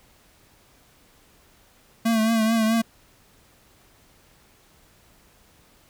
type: tone with vibrato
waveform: square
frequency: 223.6 Hz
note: A3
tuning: 28 cents sharp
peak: -19 dBFS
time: 2.05-2.82 s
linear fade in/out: 10 ms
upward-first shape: triangle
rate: 4.6 Hz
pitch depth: 56 cents each way
effects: pink hiss -57 dBFS RMS until 5.89 s